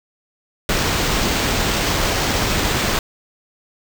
pink noise with sample-and-hold, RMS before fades -19 dBFS, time 0.69-2.99 s, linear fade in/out 2 ms, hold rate 11025 Hz, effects none

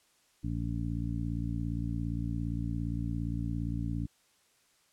harmonic tone, 57.4 Hz, A#1, 26 cents flat, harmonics 1 / 2 / 3 / 4 / 5, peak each -36 / -35 / -38 / -41 / -39 dBFS, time 0.43-4.07 s, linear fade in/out 20 ms, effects white hiss -68 dBFS RMS until 4.92 s + low-pass 10000 Hz 12 dB/octave

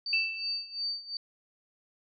sine tone with tremolo, 4600 Hz, D8, 37 cents flat, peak -29 dBFS, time 0.06-1.17 s, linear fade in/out 2 ms, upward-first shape sine, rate 2.8 Hz, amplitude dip 85%
sine tone with exponential decay, 2654 Hz, E7, 11 cents sharp, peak -23 dBFS, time 0.13-0.82 s, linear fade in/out 2 ms, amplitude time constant 150 ms
effects none

